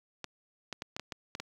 clicks, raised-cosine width 0.2 ms, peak -20 dBFS, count 8, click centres 0.243 / 0.727 / 0.821 / 0.965 / 0.996 / 1.122 / 1.351 / 1.4 s, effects high-pass 60 Hz 12 dB/octave + 9-bit

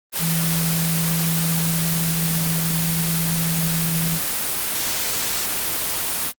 sine tone in noise, 164.81 Hz, E3, in tune, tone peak -20 dBFS, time 0.19-4.2 s, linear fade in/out 50 ms, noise white, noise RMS -23 dBFS, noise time 0.12-6.33 s, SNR 0 dB, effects Opus 24 kbps

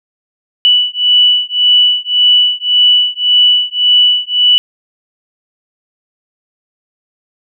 sine beating tone pair, 2960 / 2961.8 Hz, F#7 / F#7, 0 / +1 cents, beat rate 1.8 Hz, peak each -10 dBFS, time 0.65-4.58 s, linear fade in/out 0 ms, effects none

